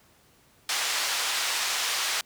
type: band-pass noise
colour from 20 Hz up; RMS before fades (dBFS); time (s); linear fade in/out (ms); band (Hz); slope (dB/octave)
white; -28; 0.69-2.21; 2; 820 to 5700; 12
effects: pink hiss -60 dBFS RMS until 2.25 s + high-pass 60 Hz 12 dB/octave